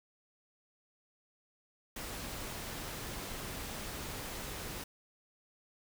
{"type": "noise", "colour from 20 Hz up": "pink", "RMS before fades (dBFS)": -42, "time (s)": [1.96, 4.84], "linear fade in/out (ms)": 5, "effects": []}